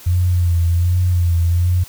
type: tone with vibrato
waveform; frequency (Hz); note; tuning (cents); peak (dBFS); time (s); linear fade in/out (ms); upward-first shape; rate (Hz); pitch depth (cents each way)
sine; 87.31; F2; 0; -12; 0.06-1.84; 10; sine; 1.3; 55
effects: white hiss -40 dBFS RMS until 1.88 s